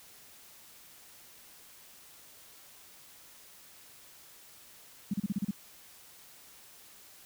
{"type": "tone bursts", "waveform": "sine", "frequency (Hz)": 200.5, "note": "G3", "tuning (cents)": 39, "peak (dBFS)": -27, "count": 7, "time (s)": [5.11, 5.51], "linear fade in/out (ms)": 5, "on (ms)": 28, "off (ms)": 34, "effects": ["white hiss -55 dBFS RMS until 7.25 s"]}